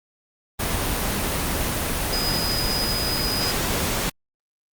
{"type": "tone in noise", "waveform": "sine", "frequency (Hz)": 4978, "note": "D#8", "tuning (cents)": 0, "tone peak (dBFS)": -24, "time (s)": [2.12, 3.52], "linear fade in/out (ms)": 10, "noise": "pink", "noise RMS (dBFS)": -24, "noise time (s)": [0.59, 4.1], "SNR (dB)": -3, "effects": ["Opus 24 kbps"]}